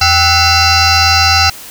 sine tone with frequency modulation, 2007 Hz, B6, 27 cents sharp, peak -6 dBFS, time 0.01-1.5 s, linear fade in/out 5 ms, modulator 697 Hz, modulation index 5.1, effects white hiss -31 dBFS RMS until 1.7 s

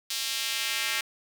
square tone with high-pass filter sweep, 123.47 Hz, B2, in tune, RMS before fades -30 dBFS, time 0.1-1.01 s, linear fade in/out 5 ms, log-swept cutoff 3900 to 2100 Hz, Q 1.4, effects none

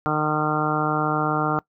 harmonic tone, 152.6 Hz, D#3, 33 cents flat, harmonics 1 / 2 / 3 / 4 / 5 / 6 / 7 / 8 / 9, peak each -27 / -27 / -29 / -32 / -27 / -32 / -32 / -28 / -27 dBFS, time 0.06-1.59 s, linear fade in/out 0 ms, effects noise-tail reverb RT60 0.1 s tail -22 dB re dry

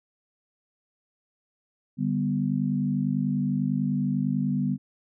sine chord, G major, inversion second, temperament equal, 146.83 / 196 / 246.9 Hz, D3 / G3 / B3, 0 / 0 / 0 cents, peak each -28 / -27 / -27 dBFS, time 1.97-4.78 s, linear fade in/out 50 ms, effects none

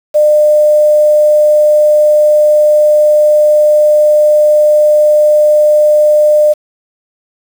sine tone with quantisation, 602 Hz, D5, 43 cents sharp, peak -4 dBFS, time 0.14-6.54 s, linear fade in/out 20 ms, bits 5, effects none

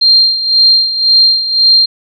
sine tone with tremolo, 4186 Hz, C8, in tune, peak -3 dBFS, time 0.01-1.86 s, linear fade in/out 10 ms, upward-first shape sine, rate 1.9 Hz, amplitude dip 70%, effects none

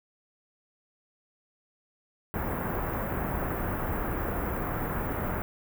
pink band-stop noise, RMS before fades -31 dBFS, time 2.34-5.42 s, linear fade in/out 0 ms, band 1700 to 16000 Hz, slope 24 dB/octave, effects none

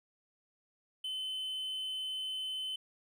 triangle tone, 3049 Hz, G7, 49 cents flat, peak -34 dBFS, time 1.04-2.76 s, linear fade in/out 5 ms, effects none

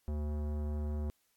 sine tone with tanh clipping, 74.6 Hz, D2, 28 cents sharp, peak -35 dBFS, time 0.08-1.1 s, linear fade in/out 0 ms, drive 18 dB, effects white hiss -75 dBFS RMS until 1.36 s + AAC 64 kbps

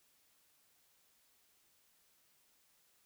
silence, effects white hiss -72 dBFS RMS until 3.05 s

